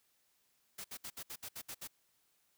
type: noise bursts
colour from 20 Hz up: white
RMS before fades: -45 dBFS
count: 9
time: 0.78-1.876 s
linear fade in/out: 10 ms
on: 64 ms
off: 65 ms
effects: white hiss -75 dBFS RMS until 2.57 s